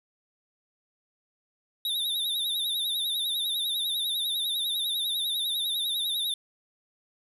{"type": "tone with vibrato", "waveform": "square", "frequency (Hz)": 3700, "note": "A#7", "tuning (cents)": -14, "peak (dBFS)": -27, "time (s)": [1.85, 6.34], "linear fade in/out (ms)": 2, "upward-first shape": "sine", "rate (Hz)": 10, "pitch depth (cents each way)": 86, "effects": []}